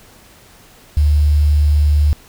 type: tone with quantisation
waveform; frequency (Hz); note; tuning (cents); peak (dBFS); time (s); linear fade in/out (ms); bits
sine; 74.2; D2; +18; -9; 0.97-2.13; 0; 6
effects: pink hiss -45 dBFS RMS until 2.28 s